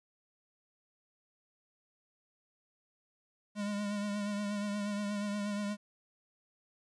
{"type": "tone with vibrato", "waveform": "square", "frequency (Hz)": 205.2, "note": "G#3", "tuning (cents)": -21, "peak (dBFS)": -34, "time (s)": [3.55, 5.77], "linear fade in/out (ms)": 50, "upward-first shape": "triangle", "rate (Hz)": 8.4, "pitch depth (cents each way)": 39, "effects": ["resampled to 22050 Hz", "12-bit"]}